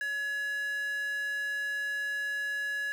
square tone with high-pass filter, 564 Hz, C#5, 30 cents sharp, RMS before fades -33 dBFS, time 0.01-2.92 s, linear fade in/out 0 ms, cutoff 1600 Hz, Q 9, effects none

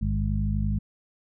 harmonic tone with a mistuned harmonic, 51.91 Hz, G#1, in tune, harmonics 1 / 2 / 3 / 4, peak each -26 / -28 / -32 / -30 dBFS, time 0.01-0.79 s, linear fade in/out 10 ms, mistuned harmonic 1, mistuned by +110 cents, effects none

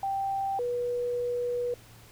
sine tone pair in turn, 783 / 486 Hz, G5 / B4, -2 / -28 cents, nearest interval minor sixth, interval 826 cents, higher first, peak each -27 dBFS, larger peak neither, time 0.03-0.59 / 0.59-1.74 s, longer second, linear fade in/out 2 ms, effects added 114 Hz sine -54 dBFS peak until 2.11 s + pink hiss -54 dBFS RMS until 2.11 s

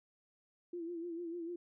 sine tone with vibrato, 339.9 Hz, F4, 47 cents flat, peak -39 dBFS, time 0.73-1.56 s, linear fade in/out 5 ms, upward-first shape sine, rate 6.7 Hz, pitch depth 65 cents each way, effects none

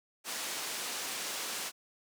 white band-pass noise, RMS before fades -38 dBFS, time 0.24-1.72 s, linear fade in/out 50 ms, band 260 to 8300 Hz, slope 12 dB/octave, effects none

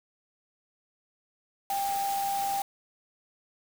sine tone in noise, 793 Hz, G5, 20 cents sharp, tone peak -27 dBFS, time 1.7-2.62 s, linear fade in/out 2 ms, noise white, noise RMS -38 dBFS, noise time 1.7-2.62 s, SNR +8 dB, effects none

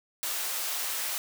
white high-pass noise, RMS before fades -32 dBFS, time 0.23-1.18 s, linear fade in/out 0 ms, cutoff 570 Hz, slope 12 dB/octave, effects none

